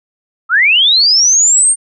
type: linear sweep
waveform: sine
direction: up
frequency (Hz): 1244.5 to 8870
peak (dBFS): -6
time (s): 0.49-1.76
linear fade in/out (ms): 50
effects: none